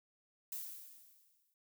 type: noise with exponential decay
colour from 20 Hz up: violet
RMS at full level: -41 dBFS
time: 0.52-1.54 s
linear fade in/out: 1 ms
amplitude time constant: 220 ms
effects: noise-tail reverb RT60 0.1 s tail -24 dB re dry